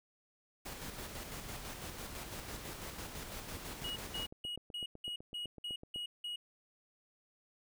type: noise with tremolo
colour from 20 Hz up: pink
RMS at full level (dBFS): -44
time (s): 0.65-4.27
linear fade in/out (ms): 10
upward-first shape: square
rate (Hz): 6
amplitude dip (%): 35
type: click train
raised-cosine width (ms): 2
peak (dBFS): -36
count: 20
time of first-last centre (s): 3.57-5.96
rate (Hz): 7.95
type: tone bursts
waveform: triangle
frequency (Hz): 2899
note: F#7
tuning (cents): -36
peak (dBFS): -37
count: 9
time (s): 3.84-6.36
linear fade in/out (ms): 5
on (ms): 120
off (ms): 180
effects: none